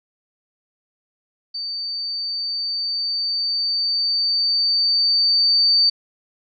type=tone with level ramp; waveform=sine; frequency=4591 Hz; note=D8; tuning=40 cents flat; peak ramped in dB=-25 to -12 dBFS; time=1.54-5.9 s; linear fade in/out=10 ms; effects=none